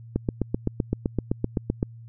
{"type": "click train", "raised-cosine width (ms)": 3, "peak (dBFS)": -10, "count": 14, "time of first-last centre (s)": [0.16, 1.829], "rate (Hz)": 7.79, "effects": ["added 115 Hz sine -41 dBFS peak until 2.08 s"]}